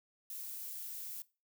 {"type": "noise", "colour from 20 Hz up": "violet", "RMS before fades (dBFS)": -44, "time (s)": [0.3, 1.22], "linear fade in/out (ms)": 2, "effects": ["noise-tail reverb RT60 0.3 s tail -20 dB re dry"]}